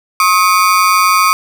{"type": "ring-modulated tone", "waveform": "35% pulse", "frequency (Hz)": 1174.7, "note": "D6", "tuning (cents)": 0, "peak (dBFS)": -3, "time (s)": [0.2, 1.33], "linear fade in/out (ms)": 0, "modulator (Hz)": 94.1, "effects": []}